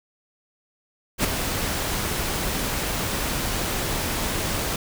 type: noise with ADSR envelope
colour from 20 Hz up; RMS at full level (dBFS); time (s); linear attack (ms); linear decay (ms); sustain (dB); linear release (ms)
pink; -19; 1.18-4.76; 63; 8; -7; 3
effects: none